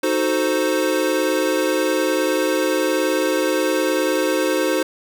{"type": "chord", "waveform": "square", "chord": "D# diminished seventh", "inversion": "none", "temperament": "equal with one note detuned", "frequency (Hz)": [311.1, 370, 440, 521.7], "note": ["D#4", "F#4", "A4", "C5"], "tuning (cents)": [0, 0, 0, -5], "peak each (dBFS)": [-23, -24, -27, -22], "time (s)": [0.03, 4.83], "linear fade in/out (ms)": 5, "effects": []}